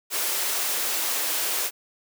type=high-pass noise; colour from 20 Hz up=white; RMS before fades=-26 dBFS; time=0.1-1.71 s; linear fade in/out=50 ms; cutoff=320 Hz; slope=24 dB/octave; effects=none